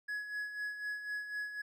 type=tone with tremolo; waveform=triangle; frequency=1683 Hz; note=G#6; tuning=23 cents sharp; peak=-33 dBFS; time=0.08-1.62 s; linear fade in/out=10 ms; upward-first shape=sine; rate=4 Hz; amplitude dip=60%; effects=none